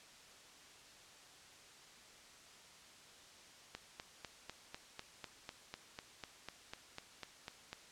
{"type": "click train", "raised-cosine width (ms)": 0.2, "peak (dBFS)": -27, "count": 17, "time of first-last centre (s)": [3.75, 7.73], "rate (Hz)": 4.02, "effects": ["white hiss -59 dBFS RMS until 7.91 s", "low-pass 7000 Hz 12 dB/octave"]}